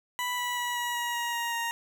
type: tone with pitch steps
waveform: 20% pulse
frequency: 987.8 / 979.8 / 972 / 964.1 / 956.4 / 948.7 / 941 / 933.4 Hz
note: B5 / B5 / B5 / B5 / A#5 / A#5 / A#5 / A#5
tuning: 0 / -14 / -28 / -42 / +44 / +30 / +16 / +2 cents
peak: -24 dBFS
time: 0.19-1.71 s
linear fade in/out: 0 ms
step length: 190 ms
effects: none